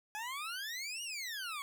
20% pulse exponential two-way sweep, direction up then down, 830.6 to 2926 to 1093 Hz, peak -34 dBFS, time 0.15-1.62 s, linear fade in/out 0 ms, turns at 1.03 s, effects none

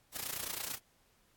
white noise with amplitude modulation, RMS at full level -36 dBFS, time 0.12-0.79 s, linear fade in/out 50 ms, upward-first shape sine, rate 29.2 Hz, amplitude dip 85%, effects pink hiss -70 dBFS RMS until 1.36 s + AAC 64 kbps

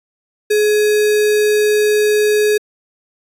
sine tone with sample-and-hold, 422.1 Hz, G#4, 28 cents sharp, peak -10 dBFS, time 0.5-2.58 s, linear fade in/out 10 ms, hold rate 2100 Hz, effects resampled to 32000 Hz

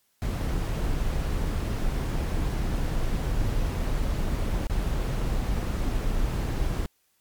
brown noise with dropouts, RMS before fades -26 dBFS, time 0.22-6.86 s, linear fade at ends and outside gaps 0 ms, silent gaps 4.669-4.698 / 5.987-5.991 s, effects white hiss -69 dBFS RMS until 7.2 s + MP3 96 kbps

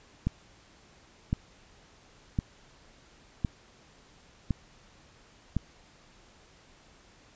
click train, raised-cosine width 5 ms, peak -14 dBFS, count 6, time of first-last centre 0.27-5.567 s, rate 0.944 Hz, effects pink hiss -58 dBFS RMS until 7.35 s + resampled to 16000 Hz

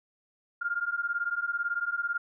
sine beating tone pair, 1396.9 / 1414.9 Hz, F6 / F6, 0 / +22 cents, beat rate 18 Hz, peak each -31 dBFS, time 0.61-2.18 s, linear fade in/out 10 ms, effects none

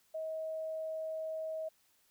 sine tone, 636 Hz, D#5, 38 cents sharp, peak -36 dBFS, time 0.14-1.69 s, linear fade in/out 10 ms, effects white hiss -71 dBFS RMS until 2.1 s

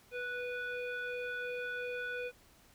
sine tone with frequency modulation, 493.9 Hz, B4, in tune, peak -36 dBFS, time 0.11-2.32 s, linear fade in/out 50 ms, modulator 985 Hz, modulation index 1.9, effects pink hiss -63 dBFS RMS until 2.74 s

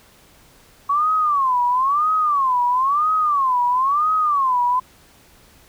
sine tone with vibrato, 1108.7 Hz, C#6, in tune, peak -15 dBFS, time 0.89-4.8 s, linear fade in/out 10 ms, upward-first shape sine, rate 1 Hz, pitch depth 230 cents each way, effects pink hiss -51 dBFS RMS until 5.68 s

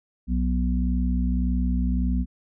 harmonic tone, 61.74 Hz, B1, in tune, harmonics 1 / 3 / 4, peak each -22 / -27 / -28 dBFS, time 0.27-2.26 s, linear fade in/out 50 ms, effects none

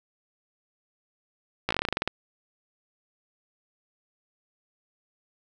slowing click train, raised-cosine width 0.3 ms, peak -9 dBFS, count 13, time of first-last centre 1.69-2.076 s, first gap 16 ms, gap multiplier 1.12, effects none

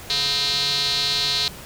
square tone with band-pass filter, 141.9 Hz, C#3, 41 cents sharp, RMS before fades -22 dBFS, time 0.1-1.48 s, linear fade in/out 0 ms, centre 4100 Hz, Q 6.1, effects pink hiss -39 dBFS RMS until 1.65 s

